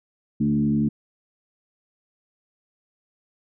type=tone with frequency modulation; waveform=sine; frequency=220 Hz; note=A3; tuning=in tune; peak=-18 dBFS; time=0.4-0.89 s; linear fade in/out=10 ms; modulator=71.5 Hz; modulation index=0.94; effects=none